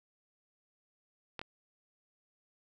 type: clicks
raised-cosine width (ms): 0.3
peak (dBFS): -23 / -25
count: 2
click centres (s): 1.393 / 1.415
effects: none